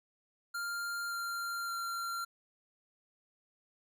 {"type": "tone with pitch steps", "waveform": "square", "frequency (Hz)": [1396.9, 1386.4, 1376.1], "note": ["F6", "F6", "F6"], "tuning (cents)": [0, -13, -26], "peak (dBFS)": -36, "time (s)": [0.54, 2.25], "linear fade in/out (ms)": 10, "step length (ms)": 570, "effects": []}